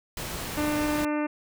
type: noise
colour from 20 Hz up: pink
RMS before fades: -34 dBFS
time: 0.17-1.05 s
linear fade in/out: 2 ms
type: harmonic tone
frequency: 298.9 Hz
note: D4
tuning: 31 cents sharp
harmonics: 1 / 2 / 3 / 4 / 5 / 6 / 7 / 8 / 9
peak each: -26 / -32 / -36 / -38 / -40 / -42 / -43 / -44 / -45 dBFS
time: 0.57-1.27 s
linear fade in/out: 10 ms
effects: none